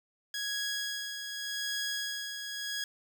15% pulse tone with tremolo, 1661.2 Hz, G#6, in tune, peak -25 dBFS, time 0.34-2.84 s, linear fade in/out 2 ms, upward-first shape sine, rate 0.85 Hz, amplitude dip 50%, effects none

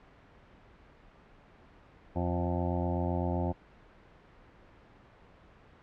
harmonic tone with a mistuned harmonic, 87.9 Hz, F2, 12 cents sharp, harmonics 1 / 2 / 3 / 4 / 6 / 7 / 8 / 9 / 10, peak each -32 / -35 / -37 / -38 / -40 / -40 / -41 / -42 / -42 dBFS, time 2.15-3.53 s, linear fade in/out 20 ms, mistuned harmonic 1, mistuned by -39 cents, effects pink hiss -57 dBFS RMS until 5.82 s + low-pass 2000 Hz 12 dB/octave

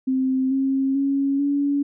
sine tone with pitch steps, 261.6 / 268.8 / 276.2 / 283.8 Hz, C4 / C4 / C#4 / C#4, 0 / +47 / -6 / +41 cents, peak -18 dBFS, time 0.07-1.83 s, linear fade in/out 10 ms, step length 440 ms, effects none

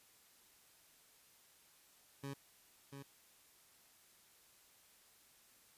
20% pulse tone with echo, 138.59 Hz, C#3, in tune, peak -38 dBFS, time 2.23-2.34 s, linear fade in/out 10 ms, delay 690 ms, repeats 1, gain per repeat -6 dB, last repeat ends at 3.03 s, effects white hiss -67 dBFS RMS until 5.77 s + resampled to 32000 Hz

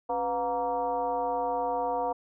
sine tone with frequency modulation, 716 Hz, F5, 43 cents sharp, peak -26 dBFS, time 0.09-2.13 s, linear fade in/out 10 ms, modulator 220 Hz, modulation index 1.3, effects none

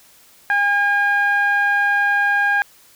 sawtooth tone with low-pass filter, 811 Hz, G#5, 41 cents flat, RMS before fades -17 dBFS, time 0.5-2.62 s, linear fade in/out 0 ms, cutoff 1800 Hz, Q 8.8, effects white hiss -50 dBFS RMS until 2.95 s

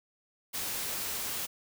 white noise, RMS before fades -35 dBFS, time 0.53-1.47 s, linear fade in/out 20 ms, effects none

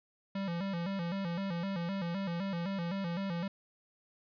square tone with vibrato, 182.8 Hz, F#3, 21 cents flat, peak -34 dBFS, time 0.35-3.48 s, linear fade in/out 5 ms, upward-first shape square, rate 3.9 Hz, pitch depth 120 cents each way, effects resampled to 11025 Hz + 11-bit

